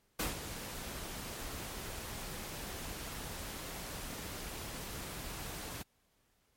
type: noise with ADSR envelope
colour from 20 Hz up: pink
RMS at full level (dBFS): -33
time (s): 0.19-5.83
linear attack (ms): 8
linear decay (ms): 150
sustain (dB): -10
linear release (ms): 14
effects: pink hiss -74 dBFS RMS until 6.56 s + MP3 64 kbps